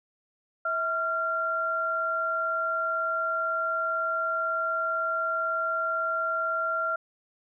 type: tone pair together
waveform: sine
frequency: 649.7 / 1379 Hz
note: E5 / F6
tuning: -25 / -22 cents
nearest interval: octave + minor second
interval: 1303 cents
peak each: -32 / -26 dBFS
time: 0.65-6.96 s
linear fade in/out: 5 ms
effects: none